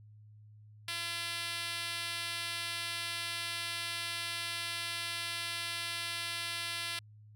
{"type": "tone with band-pass filter", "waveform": "5% pulse", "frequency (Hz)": 340, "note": "F4", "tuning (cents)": -46, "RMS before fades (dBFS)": -38, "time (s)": [0.88, 6.99], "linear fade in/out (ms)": 2, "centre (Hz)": 5300, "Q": 0.57, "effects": ["added 106 Hz sine -53 dBFS peak until 7.35 s"]}